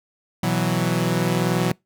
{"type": "chord", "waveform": "sawtooth", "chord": "B suspended fourth", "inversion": "none", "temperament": "equal", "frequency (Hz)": [123.47, 164.81, 185], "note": ["B2", "E3", "F#3"], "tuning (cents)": [0, 0, 0], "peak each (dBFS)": [-21, -19, -19], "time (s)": [0.43, 1.72], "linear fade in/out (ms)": 5, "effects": ["noise-tail reverb RT60 0.2 s tail -26 dB re dry"]}